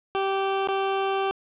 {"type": "tone with dropouts", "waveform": "20% pulse", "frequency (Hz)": 389, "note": "G4", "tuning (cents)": -13, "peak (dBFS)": -18, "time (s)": [0.15, 1.31], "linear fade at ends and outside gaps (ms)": 0, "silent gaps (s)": [0.674, 0.686], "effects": ["resampled to 8000 Hz", "9-bit"]}